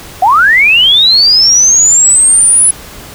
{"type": "linear sweep", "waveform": "sine", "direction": "up", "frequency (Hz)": [699, 10190], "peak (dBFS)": -3, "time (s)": [0.22, 2.71], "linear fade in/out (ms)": 5, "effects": ["pink hiss -30 dBFS RMS until 3.14 s"]}